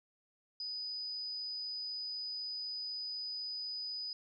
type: tone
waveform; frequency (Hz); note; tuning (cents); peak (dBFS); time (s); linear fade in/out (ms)
sine; 4978; D#8; 0; -38; 0.6-4.13; 2
effects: none